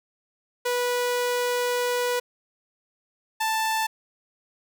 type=tone pair in turn; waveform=sawtooth; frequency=490 / 882.5 Hz; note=B4 / A5; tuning=-14 / +5 cents; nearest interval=minor seventh; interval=1019 cents; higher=second; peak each=-19 dBFS; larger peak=neither; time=0.65-2.2 / 3.4-3.87 s; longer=first; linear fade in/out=10 ms; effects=none